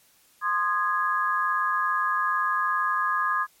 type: chord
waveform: sine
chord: Ab major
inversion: first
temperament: equal with one note detuned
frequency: 1046.5 / 1228.8 / 1661.2 Hz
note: C6 / Eb6 / Ab6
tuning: 0 / -22 / 0 cents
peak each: -27 / -25 / -27 dBFS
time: 0.41-3.47 s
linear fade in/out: 50 ms
effects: white hiss -60 dBFS RMS until 3.6 s + MP3 64 kbps